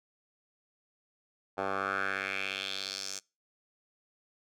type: tone with band-pass filter sweep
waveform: 10% pulse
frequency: 97.1 Hz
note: G2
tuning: 16 cents flat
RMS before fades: -35 dBFS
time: 1.57-3.2 s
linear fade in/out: 20 ms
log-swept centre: 870 to 6500 Hz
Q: 3.1
effects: noise-tail reverb RT60 0.3 s tail -26 dB re dry